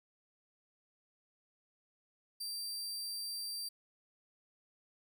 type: tone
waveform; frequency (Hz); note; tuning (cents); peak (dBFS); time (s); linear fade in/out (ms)
sawtooth; 4699; D8; 0; -36; 2.4-3.69; 10
effects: 13-bit